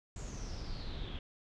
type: noise with low-pass filter sweep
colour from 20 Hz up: brown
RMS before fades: -41 dBFS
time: 0.16-1.19 s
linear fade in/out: 2 ms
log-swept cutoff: 7300 to 3200 Hz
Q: 8.3
effects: none